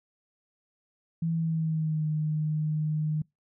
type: tone with pitch glide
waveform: sine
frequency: 164.81 to 153.77 Hz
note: E3 to D#3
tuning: 0 to -20 cents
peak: -25 dBFS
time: 1.22-3.22 s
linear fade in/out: 5 ms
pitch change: -120 cents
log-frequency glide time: 1.32-2.07 s
effects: noise-tail reverb RT60 0.2 s tail -26 dB re dry